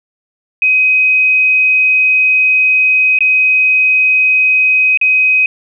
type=tone with dropouts; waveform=sine; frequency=2520 Hz; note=D#7; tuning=21 cents sharp; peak=-7 dBFS; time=0.62-5.46 s; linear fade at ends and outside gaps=2 ms; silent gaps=3.188-3.206 / 4.974-5.013 s; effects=none